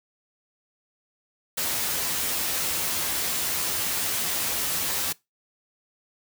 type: noise with comb filter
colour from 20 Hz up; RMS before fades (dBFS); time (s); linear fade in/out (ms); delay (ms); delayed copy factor
white; -27; 1.57-5.13; 10; 12; +0.55
effects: noise-tail reverb RT60 0.2 s tail -22 dB re dry